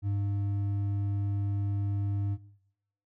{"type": "tone with hard clipping", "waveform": "triangle", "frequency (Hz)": 100.5, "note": "G2", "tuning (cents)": 44, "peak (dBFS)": -28, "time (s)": [0.02, 2.38], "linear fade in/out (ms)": 50, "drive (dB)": 8, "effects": ["noise-tail reverb RT60 0.8 s tail -21 dB re dry"]}